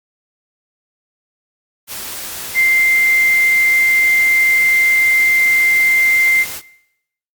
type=tone in noise; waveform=sine; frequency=2091 Hz; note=C7; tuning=2 cents flat; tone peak=-9 dBFS; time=2.54-6.46 s; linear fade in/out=50 ms; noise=white; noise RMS=-27 dBFS; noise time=1.87-6.62 s; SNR=+15 dB; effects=noise-tail reverb RT60 0.8 s tail -20 dB re dry + Opus 48 kbps